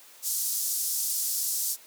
white band-pass noise, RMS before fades -29 dBFS, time 0.22-1.77 s, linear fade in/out 50 ms, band 5200 to 15000 Hz, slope 24 dB/octave, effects white hiss -52 dBFS RMS until 1.86 s + high-pass 300 Hz 12 dB/octave

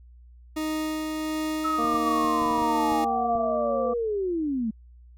40% pulse tone with tremolo, 311.1 Hz, D#4, in tune, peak -25 dBFS, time 0.56-3.05 s, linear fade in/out 10 ms, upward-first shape sine, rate 1.4 Hz, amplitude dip 25%
sine linear sweep, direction down, 1300 to 210 Hz, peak -24 dBFS, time 1.64-4.71 s, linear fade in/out 10 ms
harmonic tone, 233.1 Hz, A#3, in tune, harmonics 1 / 2 / 3 / 5, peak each -32 / -32 / -32 / -32 dBFS, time 1.78-3.94 s, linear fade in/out 10 ms
clicks, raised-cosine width 3 ms, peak -27 dBFS, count 10, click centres 1.844 / 1.943 / 2.245 / 2.419 / 2.461 / 2.51 / 2.581 / 2.62 / 2.92 / 3.354 s
effects added 60 Hz sine -47 dBFS peak until 5.17 s

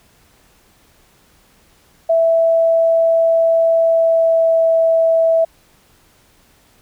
sine tone with pitch glide, 659.3 to 655.5 Hz, E5 to E5, 0 to -10 cents, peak -10 dBFS, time 2.09-5.45 s, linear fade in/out 10 ms, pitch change -10 cents, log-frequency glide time 3.82-4.64 s, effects pink hiss -53 dBFS RMS until 6.81 s

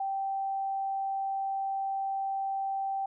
sine tone, 780 Hz, G5, 9 cents flat, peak -29 dBFS, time 0-3.06 s, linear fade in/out 5 ms, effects none

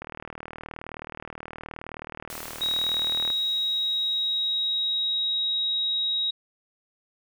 click train, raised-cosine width 0.5 ms, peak -21 dBFS, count 129, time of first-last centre 0.02-3.302 s, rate 39 Hz
white noise with exponential decay, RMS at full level -38 dBFS, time 2.3-6.31 s, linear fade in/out 1 ms, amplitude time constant 870 ms
sine tone, 3805 Hz, A#7, 35 cents sharp, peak -23 dBFS, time 2.61-6.31 s, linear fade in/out 10 ms
effects none

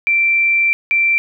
sine tone pair in turn, 2349 / 2349 Hz, D7 / D7, 0 / 0 cents, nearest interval unison, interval 0 cents, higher neither, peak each -11 dBFS, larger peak neither, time 0.07-0.73 / 0.91-1.18 s, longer first, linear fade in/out 0 ms, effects none

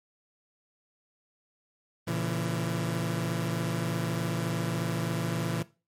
sawtooth chord, A# diminished, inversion none, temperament just, 116.54 / 139.85 / 167.82 Hz, A#2 / C#3 / E3, 0 / +16 / +31 cents, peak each -29 / -31 / -27 dBFS, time 2.07-5.63 s, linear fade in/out 10 ms, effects noise-tail reverb RT60 0.3 s tail -18 dB re dry + MP3 64 kbps

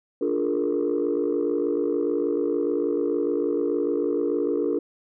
sine chord, Bb dominant seventh, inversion first, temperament just, 291.4 / 349.6 / 419.5 / 466.2 Hz, D4 / F4 / Ab4 / Bb4, -13 / +2 / +17 / 0 cents, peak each -26 dBFS, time 0.21-4.79 s, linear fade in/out 5 ms, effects tanh soft clip ceiling -15 dBFS

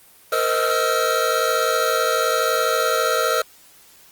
square tone cluster, 462.1 / 514 / 630 / 1290 / 1371 Hz, A#4 / C5 / D#5 / E6 / F6, -15 / -31 / +21 / -38 / -32 cents, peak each -25 dBFS, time 0.32-3.42 s, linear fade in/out 5 ms, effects white hiss -50 dBFS RMS until 4.11 s + Opus 24 kbps

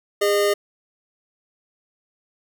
square tone pair together, 408 / 611.3 Hz, G#4 / D#5, -31 / -31 cents, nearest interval perfect fifth, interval 700 cents, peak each -19 / -22 dBFS, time 0.21-0.54 s, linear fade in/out 10 ms, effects none

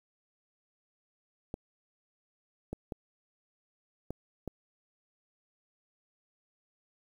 clicks, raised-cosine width 2 ms, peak -23 dBFS, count 5, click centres 1.541 / 2.73 / 2.922 / 4.106 / 4.477 s, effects 9-bit

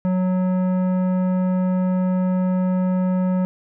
sine tone with tanh clipping, 184.2 Hz, F#3, 7 cents flat, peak -19 dBFS, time 0.05-3.45 s, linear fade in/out 0 ms, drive 13 dB, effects none

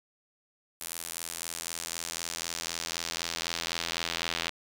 square tone with band-pass filter sweep, 41.97 Hz, E1, 32 cents sharp, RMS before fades -36 dBFS, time 0.8-4.5 s, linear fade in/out 10 ms, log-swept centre 11000 to 3400 Hz, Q 1.2, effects none

